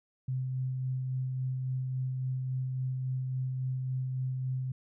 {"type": "tone with tremolo", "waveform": "sine", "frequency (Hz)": 129.5, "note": "C3", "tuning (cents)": -17, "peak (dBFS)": -29, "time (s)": [0.28, 4.72], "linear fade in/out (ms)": 5, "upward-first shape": "sine", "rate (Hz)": 3.6, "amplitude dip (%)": 25, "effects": []}